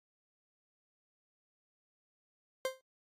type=tone with exponential decay; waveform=40% pulse; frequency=523.3 Hz; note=C5; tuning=in tune; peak=-28 dBFS; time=2.65-2.81 s; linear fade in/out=1 ms; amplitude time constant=33 ms; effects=AAC 48 kbps